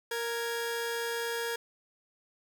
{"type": "tone pair together", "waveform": "sawtooth", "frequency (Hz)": [466.2, 1659.5], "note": ["A#4", "G#6"], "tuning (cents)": [0, -2], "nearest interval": "octave + minor seventh", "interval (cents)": 2198, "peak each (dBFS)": [-29, -33], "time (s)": [0.11, 1.56], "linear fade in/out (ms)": 5, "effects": []}